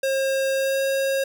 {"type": "tone with pitch glide", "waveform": "square", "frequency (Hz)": [537, 542], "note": ["C5", "C#5"], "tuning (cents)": [45, -39], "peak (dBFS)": -21, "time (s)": [0.03, 1.24], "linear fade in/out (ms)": 5, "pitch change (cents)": 16, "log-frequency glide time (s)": [0.55, 0.81], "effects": []}